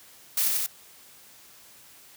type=noise with echo; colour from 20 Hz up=blue; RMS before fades=-24 dBFS; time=0.37-0.48 s; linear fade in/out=5 ms; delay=92 ms; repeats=2; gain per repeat=-2 dB; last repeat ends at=0.664 s; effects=white hiss -52 dBFS RMS until 2.16 s + high-pass 60 Hz 12 dB/octave